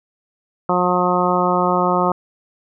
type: harmonic tone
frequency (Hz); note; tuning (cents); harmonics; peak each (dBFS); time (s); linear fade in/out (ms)
179.5; F3; +48; 1 / 2 / 3 / 4 / 5 / 6 / 7; -22 / -22 / -22 / -22 / -22 / -22 / -22; 0.69-2.12; 2
effects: none